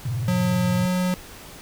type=tone with vibrato; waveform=sine; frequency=118.3 Hz; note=A#2; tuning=26 cents sharp; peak=-23 dBFS; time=0.05-0.86 s; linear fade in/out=5 ms; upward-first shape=sine; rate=18 Hz; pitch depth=260 cents each way
type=tone with pitch glide; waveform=square; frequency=180.6 to 181.86 Hz; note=F#3 to F#3; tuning=-42 to -30 cents; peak=-21 dBFS; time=0.28-1.14 s; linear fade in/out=0 ms; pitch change=+12 cents; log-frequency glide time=0.77-0.85 s
effects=pink hiss -42 dBFS RMS until 1.61 s